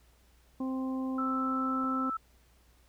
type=harmonic tone; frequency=261.6 Hz; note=C4; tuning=in tune; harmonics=1 / 2 / 3 / 4; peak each=-31 / -43 / -47 / -45 dBFS; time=0.6-2.1 s; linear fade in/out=5 ms
type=tone; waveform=sine; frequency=1318.5 Hz; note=E6; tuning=in tune; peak=-31 dBFS; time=1.18-2.17 s; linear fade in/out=5 ms
type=clicks; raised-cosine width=1 ms; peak=-37 dBFS; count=2; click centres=1.838 / 1.844 s
effects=added 60 Hz sine -62 dBFS peak until 2.88 s + pink hiss -67 dBFS RMS until 2.88 s